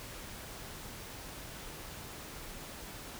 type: silence
effects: pink hiss -46 dBFS RMS until 3.19 s